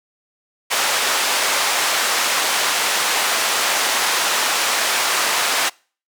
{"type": "band-pass noise", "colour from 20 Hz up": "pink", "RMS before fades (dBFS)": -19, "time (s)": [0.7, 5.7], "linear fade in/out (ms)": 20, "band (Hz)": [790, 10000], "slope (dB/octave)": 12, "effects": ["noise-tail reverb RT60 0.4 s tail -26 dB re dry"]}